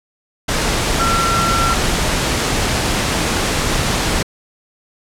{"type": "tone in noise", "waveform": "sine", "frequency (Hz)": 1358, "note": "F6", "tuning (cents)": -49, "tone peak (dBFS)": -16, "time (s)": [0.99, 1.74], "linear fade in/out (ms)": 10, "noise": "pink", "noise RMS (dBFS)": -17, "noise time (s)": [0.48, 4.23], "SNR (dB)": -2, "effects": ["low-pass 9000 Hz 12 dB/octave"]}